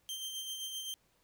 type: tone with tremolo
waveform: sawtooth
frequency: 3144 Hz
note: G7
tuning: 4 cents sharp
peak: -34 dBFS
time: 0.09-0.94 s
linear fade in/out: 0 ms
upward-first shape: sine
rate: 7.7 Hz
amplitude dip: 40%
effects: pink hiss -72 dBFS RMS until 1.23 s